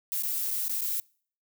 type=noise with dropouts; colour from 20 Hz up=violet; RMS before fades=-30 dBFS; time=0.12-1 s; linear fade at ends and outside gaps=0 ms; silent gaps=0.224-0.234 / 0.507-0.512 / 0.681-0.695 / 0.809-0.817 s; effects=noise-tail reverb RT60 0.5 s tail -26 dB re dry

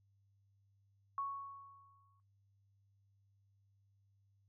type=tone with exponential decay; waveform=sine; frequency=1108.7 Hz; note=C#6; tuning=in tune; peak=-35 dBFS; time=1.18-2.2 s; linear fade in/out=1 ms; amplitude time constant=220 ms; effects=noise-tail reverb RT60 0.2 s tail -20 dB re dry + added 99 Hz sine -70 dBFS peak until 4.48 s

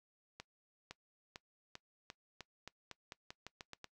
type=accelerating click train; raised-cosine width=0.2 ms; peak=-29 dBFS; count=14; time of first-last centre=0.4-3.843 s; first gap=510 ms; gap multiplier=0.88; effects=noise-tail reverb RT60 0.1 s tail -21 dB re dry

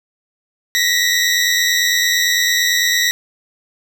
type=tone pair together; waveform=20% pulse; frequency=1886.6 / 1975.5 Hz; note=A#6 / B6; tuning=+20 / 0 cents; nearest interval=minor second; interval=80 cents; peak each=-11 dBFS; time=0.75-3.11 s; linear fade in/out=0 ms; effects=none

